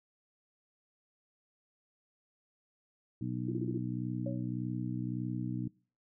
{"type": "harmonic tone", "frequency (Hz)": 61.74, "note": "B1", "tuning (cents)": 0, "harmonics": [2, 3, 4, 5], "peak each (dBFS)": [-37, -39, -40, -41], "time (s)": [3.21, 5.68], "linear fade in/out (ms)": 5}
{"type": "tone bursts", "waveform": "sine", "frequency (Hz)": 337.9, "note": "E4", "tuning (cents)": 43, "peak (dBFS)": -34, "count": 5, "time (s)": [3.48, 3.778], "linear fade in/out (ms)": 5, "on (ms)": 38, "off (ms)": 27}
{"type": "tone with exponential decay", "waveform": "sine", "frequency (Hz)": 554.4, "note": "C#5", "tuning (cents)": 0, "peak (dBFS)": -35, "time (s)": [4.26, 4.51], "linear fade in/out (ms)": 5, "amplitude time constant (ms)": 54}
{"effects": ["noise-tail reverb RT60 0.4 s tail -24 dB re dry"]}